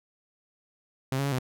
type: tone with pitch steps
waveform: sawtooth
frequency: 132.6 / 138.9 / 140.7 / 127.9 Hz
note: C3 / C#3 / C#3 / C3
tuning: +23 / +4 / +26 / -39 cents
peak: -22 dBFS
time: 1.12-1.388 s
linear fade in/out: 2 ms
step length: 67 ms
effects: none